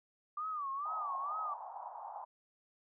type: tone with vibrato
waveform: sine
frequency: 1174.7 Hz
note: D6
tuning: in tune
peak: -36 dBFS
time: 0.37-1.54 s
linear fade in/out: 5 ms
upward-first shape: sine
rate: 2.2 Hz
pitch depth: 150 cents each way
type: band-pass noise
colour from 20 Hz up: white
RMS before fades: -46 dBFS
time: 0.85-2.25 s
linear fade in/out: 10 ms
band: 740 to 960 Hz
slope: 48 dB/octave
effects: none